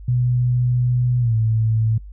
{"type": "tone with pitch glide", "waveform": "sine", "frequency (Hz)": [123.47, 111.28], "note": ["B2", "A2"], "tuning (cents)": [0, 20], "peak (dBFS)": -15, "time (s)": [0.08, 1.98], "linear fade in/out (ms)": 5, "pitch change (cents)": -180, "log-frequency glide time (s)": [1.19, 1.35], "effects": ["noise-tail reverb RT60 0.1 s tail -25 dB re dry", "added 50 Hz sine -34 dBFS peak until 2.12 s"]}